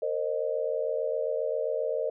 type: tone cluster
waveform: sine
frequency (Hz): 460.8 / 528 / 616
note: A#4 / C5 / D#5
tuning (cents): -20 / +16 / -17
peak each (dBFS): -31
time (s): 0.02-2.1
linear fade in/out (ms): 5
effects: none